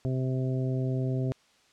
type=harmonic tone; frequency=130 Hz; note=C3; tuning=11 cents flat; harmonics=1 / 2 / 3 / 4 / 5; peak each=-27 / -34 / -36 / -42 / -41 dBFS; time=0.05-1.32 s; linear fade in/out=0 ms; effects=white hiss -63 dBFS RMS until 1.72 s + low-pass 6000 Hz 12 dB/octave